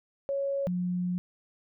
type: tone pair in turn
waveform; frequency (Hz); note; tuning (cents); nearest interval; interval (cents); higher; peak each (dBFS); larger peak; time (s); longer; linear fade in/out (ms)
sine; 554.4 / 179.12; C#5 / F3; 0 / +44; octave + minor sixth; 1956; first; -27; neither; 0.29-0.67 / 0.67-1.18; second; 0
effects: none